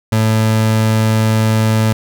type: tone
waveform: 30% pulse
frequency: 110 Hz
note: A2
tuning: in tune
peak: -8 dBFS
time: 0.12-1.93 s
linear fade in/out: 5 ms
effects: none